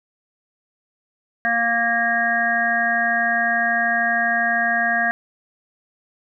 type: harmonic tone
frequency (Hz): 233.1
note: A#3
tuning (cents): 0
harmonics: 1 / 3 / 5 / 7 / 8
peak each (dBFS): -30 / -22 / -32 / -20 / -23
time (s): 1.45-5.11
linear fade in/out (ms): 0
effects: none